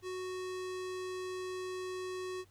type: tone with low-pass filter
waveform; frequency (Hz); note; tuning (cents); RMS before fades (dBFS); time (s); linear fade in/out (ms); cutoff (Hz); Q
square; 369.4; F#4; -3; -40; 0.02-2.45; 50; 8300; 0.9
effects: added 97 Hz sine -63 dBFS peak until 2.5 s + pink hiss -69 dBFS RMS until 2.5 s